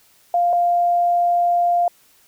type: tone pair in turn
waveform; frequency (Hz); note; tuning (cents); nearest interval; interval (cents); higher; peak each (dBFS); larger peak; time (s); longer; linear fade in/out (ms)
sine; 698.5 / 698.5; F5 / F5; 0 / 0; unison; 0; neither; -14; neither; 0.34-0.53 / 0.53-1.88; second; 2
effects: white hiss -55 dBFS RMS until 2.27 s